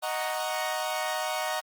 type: chord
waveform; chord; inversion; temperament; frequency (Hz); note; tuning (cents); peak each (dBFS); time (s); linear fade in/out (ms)
sawtooth; D# minor seventh; none; equal; 622.3 / 740 / 932.3 / 1108.7; D#5 / F#5 / A#5 / C#6; 0 / 0 / 0 / 0; -29 / -29 / -31 / -34; 0.02-1.61; 20
effects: Opus 32 kbps